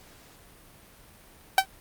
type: tone with exponential decay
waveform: sawtooth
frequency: 770 Hz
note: G5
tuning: 31 cents flat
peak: -8 dBFS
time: 1.58-1.66 s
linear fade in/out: 2 ms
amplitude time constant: 16 ms
effects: pink hiss -53 dBFS RMS until 1.8 s + Opus 48 kbps